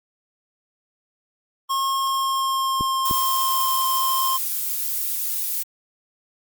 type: tone with pitch glide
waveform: square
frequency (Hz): 1080 to 1052.3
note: C#6 to C6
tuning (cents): -45 to +10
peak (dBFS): -21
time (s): 1.69-4.38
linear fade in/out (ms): 20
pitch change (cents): -45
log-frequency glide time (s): 1.87-3.76
type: clicks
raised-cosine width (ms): 3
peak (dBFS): -15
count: 2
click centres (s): 2.809 / 3.111
type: noise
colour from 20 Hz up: violet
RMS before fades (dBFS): -25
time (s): 3.05-5.63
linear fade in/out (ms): 5
effects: Opus 32 kbps